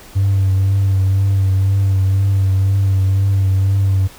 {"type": "tone with vibrato", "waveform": "triangle", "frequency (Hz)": 97, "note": "G2", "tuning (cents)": -18, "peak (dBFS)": -8, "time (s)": [0.15, 4.08], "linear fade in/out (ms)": 20, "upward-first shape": "triangle", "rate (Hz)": 2, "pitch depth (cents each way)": 33, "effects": ["tanh soft clip ceiling -7 dBFS", "pink hiss -40 dBFS RMS until 4.18 s"]}